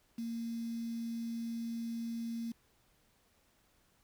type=tone with quantisation; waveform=sine; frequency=230.8 Hz; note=A#3; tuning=17 cents flat; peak=-36 dBFS; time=0.18-2.52 s; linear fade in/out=5 ms; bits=9; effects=pink hiss -71 dBFS RMS until 4.03 s